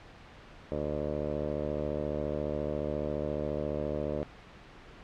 10% pulse tone with low-pass filter, 74.4 Hz, D2, 23 cents sharp, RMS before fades -33 dBFS, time 0.72-4.23 s, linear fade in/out 0 ms, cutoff 600 Hz, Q 5.8, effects pink hiss -51 dBFS RMS until 5.03 s + low-pass 3000 Hz 12 dB/octave

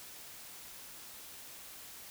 silence, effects white hiss -50 dBFS RMS until 2.1 s

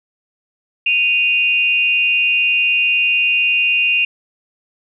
sine tone pair together, 2489 / 2780 Hz, D#7 / F7, 0 / -9 cents, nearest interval major second, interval 191 cents, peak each -15 dBFS, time 0.86-4.05 s, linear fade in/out 5 ms, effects none

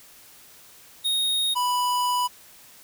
square tone pair in turn, 3729 / 987.7 Hz, A#7 / B5, 0 / 0 cents, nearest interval octave + major seventh, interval 2300 cents, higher first, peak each -22 dBFS, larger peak neither, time 1.04-1.55 / 1.55-2.28 s, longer second, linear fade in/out 20 ms, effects white hiss -50 dBFS RMS until 2.83 s

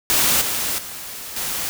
white noise with level steps, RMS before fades -17 / -23 / -33 / -25 dBFS, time 0.1-1.69 s, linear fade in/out 0 ms, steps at 0.41 / 0.78 / 1.36 s, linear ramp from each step 5 ms, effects none

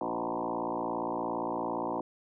sine tone with frequency modulation, 622.3 Hz, D#5, in tune, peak -30 dBFS, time 0.01-2.01 s, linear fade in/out 2 ms, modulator 57.4 Hz, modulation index 6.7, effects none

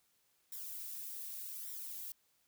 violet noise with flanger, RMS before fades -45 dBFS, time 0.52-2.12 s, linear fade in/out 2 ms, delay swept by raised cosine 0.54 to 3.14 ms, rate 0.85 Hz, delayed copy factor +0.75, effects white hiss -75 dBFS RMS until 2.47 s

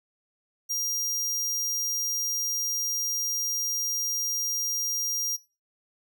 40% pulse tone, 5700 Hz, F8, 34 cents sharp, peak -26 dBFS, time 0.69-5.37 s, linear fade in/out 20 ms, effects noise-tail reverb RT60 0.3 s tail -17 dB re dry

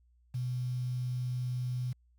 sine tone with quantisation, 125.1 Hz, B2, 23 cents sharp, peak -31 dBFS, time 0.34-1.93 s, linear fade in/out 10 ms, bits 9, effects added 60 Hz sine -63 dBFS peak until 2.18 s

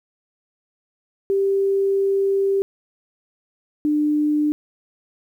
sine tone pair in turn, 392.5 / 299.1 Hz, G4 / D4, +2 / +32 cents, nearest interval perfect fourth, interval 470 cents, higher first, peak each -16 dBFS, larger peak neither, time 1.3-2.62 / 3.85-4.52 s, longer first, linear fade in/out 0 ms, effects 9-bit

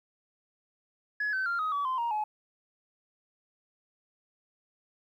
sine tone with pitch steps, 1691 / 1532.8 / 1389.5 / 1259.5 / 1141.7 / 1034.9 / 938.1 / 850.4 Hz, G#6 / G6 / F6 / D#6 / D6 / C6 / A#5 / G#5, +31 / -39 / -9 / +21 / -49 / -19 / +11 / +41 cents, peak -26 dBFS, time 1.2-2.24 s, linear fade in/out 5 ms, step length 130 ms, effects tanh soft clip ceiling -25 dBFS + 11-bit

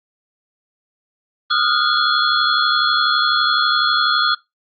sine tone cluster, 1234 / 1371 / 1443 / 3378 / 4216 Hz, D#6 / F6 / F#6 / G#7 / C8, -15 / -32 / -44 / +29 / +12 cents, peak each -20 dBFS, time 1.5-4.35 s, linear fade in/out 10 ms, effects noise-tail reverb RT60 0.2 s tail -22 dB re dry + Opus 24 kbps

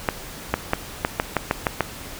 clicks, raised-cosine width 0.5 ms, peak -3 dBFS, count 9, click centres 0.088 / 0.54 / 0.734 / 1.049 / 1.199 / 1.367 / 1.511 / 1.668 / 1.807 s, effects pink hiss -37 dBFS RMS until 2.19 s

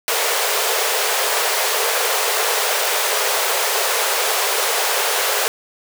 pink high-pass noise, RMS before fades -19 dBFS, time 0.08-5.48 s, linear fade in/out 0 ms, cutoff 400 Hz, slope 96 dB/octave, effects none

